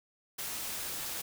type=noise; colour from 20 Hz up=white; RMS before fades=-38 dBFS; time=0.38-1.22 s; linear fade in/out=10 ms; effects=none